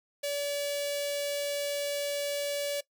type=tone with notch filter; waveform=sawtooth; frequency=573 Hz; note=D5; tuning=43 cents flat; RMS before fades=-32 dBFS; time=0.23-2.81 s; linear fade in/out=10 ms; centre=1200 Hz; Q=0.76; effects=noise-tail reverb RT60 0.1 s tail -19 dB re dry